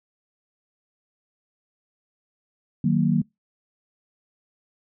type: chord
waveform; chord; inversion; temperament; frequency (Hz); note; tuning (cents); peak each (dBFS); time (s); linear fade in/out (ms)
sine; D# minor; none; just; 155.56 / 186.68 / 233.3; D#3 / F#3 / A#3; 0 / +16 / +2; -22; 2.84-3.22; 5
effects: noise-tail reverb RT60 0.2 s tail -26 dB re dry